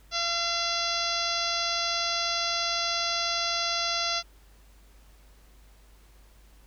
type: harmonic tone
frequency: 683 Hz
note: F5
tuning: 39 cents flat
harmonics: 1 / 2 / 3 / 4 / 5 / 6 / 7 / 8 / 9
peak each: -35 / -33 / -37 / -37 / -34 / -34 / -32 / -37 / -37 dBFS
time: 0.11-4.23 s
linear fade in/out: 50 ms
effects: added 50 Hz sine -53 dBFS peak until 6.66 s + pink hiss -61 dBFS RMS until 6.66 s